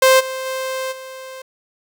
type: tone with level steps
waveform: sawtooth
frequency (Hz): 523.3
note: C5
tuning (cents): 0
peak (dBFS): -5 / -20 / -18 / -28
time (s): 0.02-1.42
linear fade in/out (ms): 5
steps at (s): 0.19 / 0.45 / 0.91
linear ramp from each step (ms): 20
effects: none